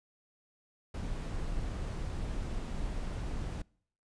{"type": "noise", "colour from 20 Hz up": "brown", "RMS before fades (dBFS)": -36, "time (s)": [0.94, 3.62], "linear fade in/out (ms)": 5, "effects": ["noise-tail reverb RT60 0.6 s tail -26 dB re dry", "resampled to 22050 Hz"]}